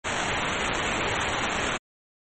blue noise with sample-and-hold, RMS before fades -27 dBFS, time 0.04-1.78 s, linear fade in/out 20 ms, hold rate 4900 Hz, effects MP3 32 kbps

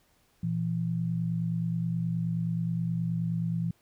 sine tone pair together, 118.83 / 168.3 Hz, A#2 / E3, +34 / +36 cents, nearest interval tritone, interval 602 cents, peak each -32 / -28 dBFS, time 0.43-3.71 s, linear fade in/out 5 ms, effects pink hiss -67 dBFS RMS until 3.81 s

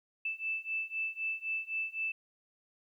sine beating tone pair, 2637 / 2640.9 Hz, E7 / E7, 0 / +3 cents, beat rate 3.9 Hz, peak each -37 / -36 dBFS, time 0.25-2.12 s, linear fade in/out 5 ms, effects 12-bit

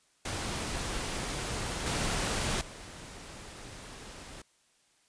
pink noise with level steps, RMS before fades -35 / -31 / -46 dBFS, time 0.25-4.42 s, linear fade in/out 5 ms, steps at 1.86 / 2.61 s, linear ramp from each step 2 ms, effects white hiss -68 dBFS RMS until 5.08 s + resampled to 22050 Hz

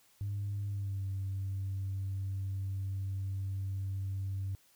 sine tone with pitch glide, 101.1 to 96.81 Hz, G#2 to G2, -46 to -21 cents, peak -32 dBFS, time 0.21-4.55 s, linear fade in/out 0 ms, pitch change -75 cents, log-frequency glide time 0.69-1.04 s, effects tanh soft clip ceiling -30 dBFS + white hiss -66 dBFS RMS until 4.75 s

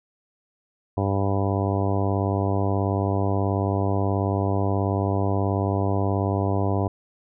harmonic tone, 98.5 Hz, G2, 9 cents sharp, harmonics 1 / 2 / 3 / 4 / 5 / 6 / 7 / 8 / 9 / 10, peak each -23 / -30 / -29 / -30 / -33 / -33 / -31 / -35 / -37 / -35 dBFS, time 0.97-6.88 s, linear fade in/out 5 ms, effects none

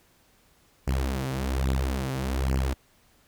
sawtooth beating tone pair, 65.41 / 66.61 Hz, C2 / C2, 0 / +32 cents, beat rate 1.2 Hz, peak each -24 dBFS, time 0.87-2.74 s, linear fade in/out 10 ms, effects pink hiss -62 dBFS RMS until 3.27 s

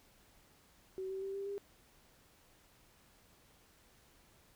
sine tone with pitch steps, 378.5 / 384 / 389.6 / 395.3 / 401 Hz, F#4 / G4 / G4 / G4 / G4, +39 / -36 / -11 / +15 / +39 cents, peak -38 dBFS, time 0.98-1.58 s, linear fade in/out 0 ms, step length 120 ms, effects pink hiss -66 dBFS RMS until 4.55 s

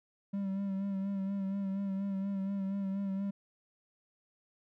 triangle tone with vibrato, 195.7 Hz, G3, 3 cents flat, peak -30 dBFS, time 0.33-3.31 s, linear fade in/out 10 ms, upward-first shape sine, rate 4.2 Hz, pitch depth 36 cents each way, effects none

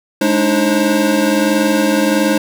square tone cluster, 209.4 / 294.3 / 315.7 / 534 Hz, G#3 / D4 / D#4 / C5, +15 / +4 / +25 / +35 cents, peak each -18 dBFS, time 0.21-2.38 s, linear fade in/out 5 ms, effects none

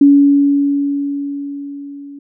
sine tone with level ramp, 282.8 Hz, C#4, 35 cents sharp, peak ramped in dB -3 to -30 dBFS, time 0.01-2.19 s, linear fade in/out 5 ms, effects none

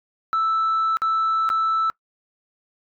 sine tone with dropouts, 1318.5 Hz, E6, in tune, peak -16 dBFS, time 0.33-1.9 s, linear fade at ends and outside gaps 0 ms, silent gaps 0.97-1.019 / 1.491-1.501 s, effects noise-tail reverb RT60 0.1 s tail -24 dB re dry + tanh soft clip ceiling -16 dBFS

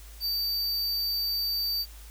square tone, 4624 Hz, D8, 28 cents flat, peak -27 dBFS, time 0.2-1.86 s, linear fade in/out 50 ms, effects added 53 Hz sine -44 dBFS peak until 2.1 s + white hiss -52 dBFS RMS until 2.1 s

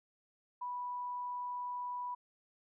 sine tone, 984 Hz, B5, 7 cents flat, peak -37 dBFS, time 0.61-2.15 s, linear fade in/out 10 ms, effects none

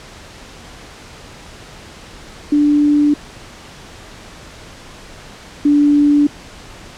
sine tone pair in turn, 293.7 / 291.2 Hz, D4 / D4, 0 / -15 cents, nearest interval unison, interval 15 cents, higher first, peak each -9 / -8 dBFS, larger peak second, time 2.52-3.14 / 5.65-6.27 s, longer neither, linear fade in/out 5 ms, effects pink hiss -37 dBFS RMS until 6.97 s + low-pass 7000 Hz 12 dB/octave

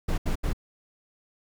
brown noise bursts, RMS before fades -25 dBFS, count 3, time 0.08-0.532 s, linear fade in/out 10 ms, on 100 ms, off 76 ms, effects none

